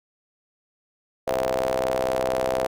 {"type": "ring-modulated tone", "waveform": "sawtooth", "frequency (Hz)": 64.3, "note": "C2", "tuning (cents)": -30, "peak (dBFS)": -15, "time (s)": [1.27, 2.67], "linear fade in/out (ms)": 10, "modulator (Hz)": 589, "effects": []}